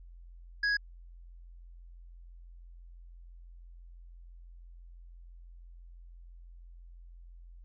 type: tone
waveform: square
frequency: 1661.2 Hz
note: G#6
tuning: in tune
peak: -27 dBFS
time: 0.63-0.77 s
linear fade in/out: 5 ms
effects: added 43 Hz sine -48 dBFS peak until 7.64 s + resampled to 16000 Hz